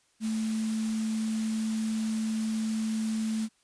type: tone in noise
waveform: sine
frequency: 220 Hz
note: A3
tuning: in tune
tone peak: -27 dBFS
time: 0.2-3.49 s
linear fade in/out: 50 ms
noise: white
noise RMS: -42 dBFS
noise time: 0.2-3.49 s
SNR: +12 dB
effects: white hiss -68 dBFS RMS until 3.63 s + resampled to 22050 Hz